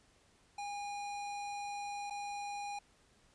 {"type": "tone with dropouts", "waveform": "square", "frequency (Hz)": 815, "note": "G#5", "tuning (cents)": -33, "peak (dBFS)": -40, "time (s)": [0.58, 2.79], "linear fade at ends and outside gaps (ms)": 5, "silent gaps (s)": [2.1, 2.106], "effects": ["pink hiss -68 dBFS RMS until 3.34 s", "resampled to 22050 Hz"]}